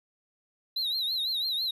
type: tone with vibrato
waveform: triangle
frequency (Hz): 3951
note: B7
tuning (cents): 0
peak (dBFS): -26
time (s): 0.76-1.71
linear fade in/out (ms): 5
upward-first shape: triangle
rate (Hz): 6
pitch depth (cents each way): 140
effects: none